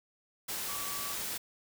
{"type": "tone in noise", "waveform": "sine", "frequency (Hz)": 1147, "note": "D6", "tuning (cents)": -41, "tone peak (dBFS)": -43, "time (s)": [0.68, 1.14], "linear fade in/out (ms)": 10, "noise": "white", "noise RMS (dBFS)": -37, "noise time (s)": [0.48, 1.38], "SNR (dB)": -9, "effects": []}